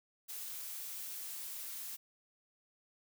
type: noise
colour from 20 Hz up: blue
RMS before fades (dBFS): -44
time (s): 0.28-1.97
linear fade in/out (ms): 20
effects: none